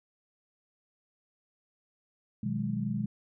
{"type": "chord", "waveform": "sine", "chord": "G# minor seventh", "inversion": "first", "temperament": "equal with one note detuned", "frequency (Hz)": [122.9, 155.56, 185, 207.7], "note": ["B2", "D#3", "F#3", "G#3"], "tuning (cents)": [-8, 0, 0, 0], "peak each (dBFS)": [-35, -37, -37, -32], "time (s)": [2.43, 3.06], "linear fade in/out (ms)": 5, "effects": []}